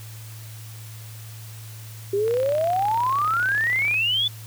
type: exponential sweep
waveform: sine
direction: up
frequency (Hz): 389 to 3520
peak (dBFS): -19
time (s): 2.13-4.28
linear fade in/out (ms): 5
type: click train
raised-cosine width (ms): 0.3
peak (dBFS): -20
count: 56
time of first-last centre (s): 2.28-3.942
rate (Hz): 33.1
effects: added 110 Hz sine -37 dBFS peak until 4.46 s + white hiss -45 dBFS RMS until 4.46 s